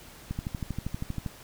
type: click train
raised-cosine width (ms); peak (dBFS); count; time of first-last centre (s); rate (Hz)
5; -19; 13; 0.31-1.262; 12.6
effects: pink hiss -49 dBFS RMS until 1.43 s